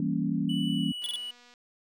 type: chord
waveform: sine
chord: E diminished seventh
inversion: none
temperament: equal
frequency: 164.81 / 196 / 233.1 / 277.2 Hz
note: E3 / G3 / Bb3 / Db4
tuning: 0 / 0 / 0 / 0 cents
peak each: -31 dBFS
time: 0-0.92 s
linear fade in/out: 2 ms
type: tone with pitch glide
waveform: triangle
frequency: 2965 to 2941 Hz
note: F#7 to F#7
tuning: +3 to -11 cents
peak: -33 dBFS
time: 0.49-1.31 s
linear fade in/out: 5 ms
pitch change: -14 cents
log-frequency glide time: 0.71-0.87 s
type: click train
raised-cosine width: 0.2 ms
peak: -39 dBFS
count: 127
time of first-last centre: 1.02-1.539 s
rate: 243 Hz
type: tone bursts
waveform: square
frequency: 3422 Hz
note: A7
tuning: 49 cents flat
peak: -31 dBFS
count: 3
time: 1.04-1.158 s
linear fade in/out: 0 ms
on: 22 ms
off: 26 ms
effects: none